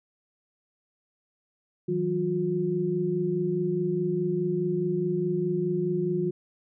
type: tone cluster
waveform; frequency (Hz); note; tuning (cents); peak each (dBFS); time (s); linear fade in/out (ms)
sine; 160.3 / 185.1 / 358.5; E3 / F#3 / F4; -48 / +1 / +45; -30 / -31 / -26; 1.88-6.31; 10
effects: none